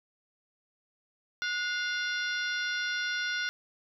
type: harmonic tone with a mistuned harmonic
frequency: 698.5 Hz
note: F5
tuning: in tune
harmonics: 2 / 3 / 4 / 5 / 6 / 7 / 8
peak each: -31 / -39 / -41 / -39 / -42 / -45 / -42 dBFS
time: 1.42-3.49 s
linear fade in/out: 0 ms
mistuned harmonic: 2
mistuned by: +73 cents
effects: none